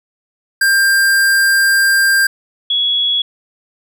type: tone pair in turn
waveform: square / sine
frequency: 1591 / 3360 Hz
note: G6 / G#7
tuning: +25 / +19 cents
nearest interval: octave + minor second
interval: 1294 cents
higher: second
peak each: -10 / -12 dBFS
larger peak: first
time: 0.61-2.27 / 2.7-3.22 s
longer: first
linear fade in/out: 5 ms
effects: none